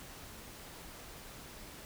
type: silence
effects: pink hiss -50 dBFS RMS until 1.85 s